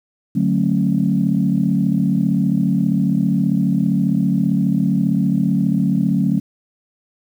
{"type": "chord", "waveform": "sine", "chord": "D major seventh", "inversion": "none", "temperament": "equal with one note detuned", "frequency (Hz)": [146.83, 185, 220, 272.1], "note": ["D3", "F#3", "A3", "C#4"], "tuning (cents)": [0, 0, 0, -32], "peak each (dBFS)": [-21, -17, -19, -21], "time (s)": [0.35, 6.4], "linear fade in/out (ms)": 10, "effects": ["tanh soft clip ceiling -4 dBFS", "8-bit"]}